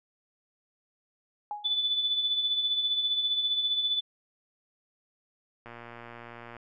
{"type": "tone with exponential decay", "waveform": "sine", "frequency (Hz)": 832, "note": "G#5", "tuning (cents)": 3, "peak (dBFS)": -29, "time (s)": [1.51, 1.8], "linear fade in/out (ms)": 1, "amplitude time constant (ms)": 61}
{"type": "tone with tremolo", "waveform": "sine", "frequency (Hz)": 3485, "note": "A7", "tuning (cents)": -17, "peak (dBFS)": -23, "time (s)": [1.64, 4.01], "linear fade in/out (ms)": 20, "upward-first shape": "sine", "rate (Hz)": 15, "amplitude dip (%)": 50}
{"type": "click train", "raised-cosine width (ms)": 0.5, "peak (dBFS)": -29, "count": 108, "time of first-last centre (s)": [5.66, 6.567], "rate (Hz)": 118}
{"effects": []}